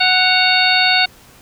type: harmonic tone with a mistuned harmonic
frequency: 740 Hz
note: F#5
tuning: in tune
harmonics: 1 / 2 / 3 / 4 / 5 / 6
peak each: -18 / -18 / -18 / -18 / -18 / -18 dBFS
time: 0-1.06 s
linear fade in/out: 10 ms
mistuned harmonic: 4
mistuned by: -110 cents
effects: pink hiss -45 dBFS RMS until 1.41 s